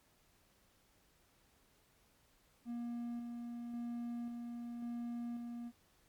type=tone with tremolo; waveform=triangle; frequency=237.4 Hz; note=A#3; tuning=32 cents sharp; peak=-37 dBFS; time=2.65-5.72 s; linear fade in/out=50 ms; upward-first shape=square; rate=0.92 Hz; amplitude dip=30%; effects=pink hiss -71 dBFS RMS until 6.08 s + MP3 96 kbps